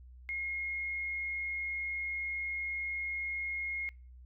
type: tone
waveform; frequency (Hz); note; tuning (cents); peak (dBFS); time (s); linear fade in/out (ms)
sine; 2151; C7; +47; -34; 0.29-3.89; 0
effects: noise-tail reverb RT60 0.4 s tail -25 dB re dry + added 62 Hz sine -50 dBFS peak until 4.25 s